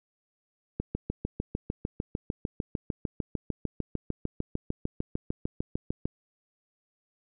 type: click train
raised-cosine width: 3 ms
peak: -17 dBFS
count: 36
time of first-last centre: 0.8-6.055 s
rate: 6.66 Hz
effects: none